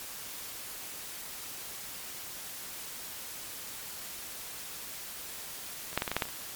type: clicks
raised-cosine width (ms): 0.3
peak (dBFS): -24 / -10 / -13 / -15 / -15 / -10 / -11 / -25 / -27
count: 9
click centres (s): 5.93 / 5.976 / 6.021 / 6.078 / 6.116 / 6.166 / 6.222 / 6.254 / 6.288
effects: white hiss -42 dBFS RMS until 6.55 s + MP3 96 kbps